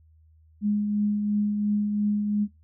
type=tone with tremolo; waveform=sine; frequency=207.7 Hz; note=G#3; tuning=in tune; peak=-20 dBFS; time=0.61-2.48 s; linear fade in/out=50 ms; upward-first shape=triangle; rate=2.9 Hz; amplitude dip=40%; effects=noise-tail reverb RT60 0.2 s tail -21 dB re dry + added 79 Hz sine -54 dBFS peak until 2.63 s